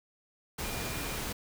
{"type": "tone in noise", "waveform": "sine", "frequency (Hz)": 2412, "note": "D7", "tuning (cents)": 46, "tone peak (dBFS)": -45, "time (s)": [0.63, 1.17], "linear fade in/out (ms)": 10, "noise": "pink", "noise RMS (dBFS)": -36, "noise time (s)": [0.58, 1.33], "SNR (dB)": -12, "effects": []}